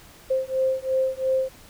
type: beating tone pair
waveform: sine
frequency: 523.3 / 526.2 Hz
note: C5 / C5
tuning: 0 / +10 cents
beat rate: 2.9 Hz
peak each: -24 dBFS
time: 0.3-1.49 s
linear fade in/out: 10 ms
effects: pink hiss -49 dBFS RMS until 1.69 s